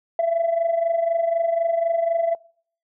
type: tone with amplitude modulation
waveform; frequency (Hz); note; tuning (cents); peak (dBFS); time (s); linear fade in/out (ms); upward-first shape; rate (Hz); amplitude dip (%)
sine; 670; E5; +28; -14; 0.19-2.35; 2; sine; 24; 70
effects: noise-tail reverb RT60 0.6 s tail -26 dB re dry + tanh soft clip ceiling -14 dBFS